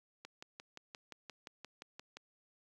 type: click train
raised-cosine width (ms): 0.2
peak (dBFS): -30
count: 12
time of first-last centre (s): 0.25-2.17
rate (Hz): 5.73
effects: high-pass 150 Hz 12 dB/octave + 11-bit